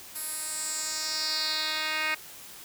10% pulse tone with band-pass filter sweep, 311.1 Hz, D#4, in tune, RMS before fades -31 dBFS, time 0.15-2.15 s, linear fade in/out 10 ms, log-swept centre 12000 to 2500 Hz, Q 3.2, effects white hiss -46 dBFS RMS until 2.64 s

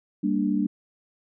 sine chord, G minor, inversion none, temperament equal with one note detuned, 198.16 / 233.1 / 293.7 Hz, G3 / Bb3 / D4, +19 / 0 / 0 cents, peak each -25 / -27 / -25 dBFS, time 0.23-0.67 s, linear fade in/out 10 ms, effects none

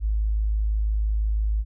sine tone, 53 Hz, G#1, 36 cents sharp, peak -20 dBFS, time 0-1.65 s, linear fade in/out 50 ms, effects none

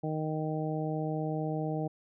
harmonic tone, 155.56 Hz, D#3, in tune, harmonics 1 / 2 / 3 / 4 / 5, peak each -33 / -36 / -38 / -39 / -40 dBFS, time 0.03-1.88 s, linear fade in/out 10 ms, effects none

